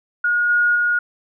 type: tone with level steps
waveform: sine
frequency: 1439 Hz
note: F#6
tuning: 49 cents flat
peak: -15 / -13 / -15 dBFS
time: 0.24-0.99 s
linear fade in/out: 5 ms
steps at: 0.49 / 0.75 s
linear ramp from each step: 10 ms
effects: none